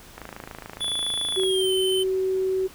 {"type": "click train", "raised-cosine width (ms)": 0.5, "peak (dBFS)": -21, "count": 35, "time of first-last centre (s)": [0.18, 1.435], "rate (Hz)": 27.1}
{"type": "tone with pitch glide", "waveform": "square", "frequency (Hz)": [3439, 3064], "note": ["A7", "G7"], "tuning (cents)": [-40, -40], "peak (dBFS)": -25, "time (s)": [0.8, 2.04], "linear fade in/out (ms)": 20, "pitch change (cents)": -200, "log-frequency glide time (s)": [1.34, 1.71]}
{"type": "tone", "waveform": "sine", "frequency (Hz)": 377.7, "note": "F#4", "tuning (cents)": 36, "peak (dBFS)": -21, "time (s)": [1.36, 2.68], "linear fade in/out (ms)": 20}
{"effects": ["pink hiss -47 dBFS RMS until 2.74 s"]}